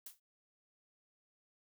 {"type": "noise with exponential decay", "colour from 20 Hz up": "blue", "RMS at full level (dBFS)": -43, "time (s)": [0.06, 0.2], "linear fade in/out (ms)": 5, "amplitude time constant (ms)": 29, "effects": []}